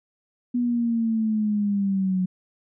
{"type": "linear sweep", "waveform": "sine", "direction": "down", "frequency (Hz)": [245.5, 182.5], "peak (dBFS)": -20, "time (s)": [0.54, 2.26], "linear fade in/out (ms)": 10, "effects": []}